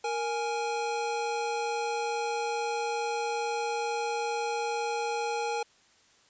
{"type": "tone pair together", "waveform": "square", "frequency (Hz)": [466.2, 830.7], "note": ["A#4", "G#5"], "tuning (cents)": [0, 0], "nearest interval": "minor seventh", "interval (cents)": 1000, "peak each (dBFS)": [-33, -32], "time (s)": [0.04, 5.63], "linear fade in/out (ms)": 5, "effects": ["white hiss -62 dBFS RMS until 6.29 s", "resampled to 16000 Hz"]}